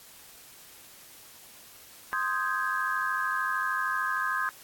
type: chord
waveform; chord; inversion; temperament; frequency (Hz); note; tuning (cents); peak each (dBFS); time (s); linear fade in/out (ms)
sine; Ab major seventh; first; equal; 1046.5 / 1244.5 / 1568 / 1661.2; C6 / Eb6 / G6 / Ab6; 0 / 0 / 0 / 0; -32; 2.13-4.49; 0
effects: white hiss -51 dBFS RMS until 4.63 s + AAC 64 kbps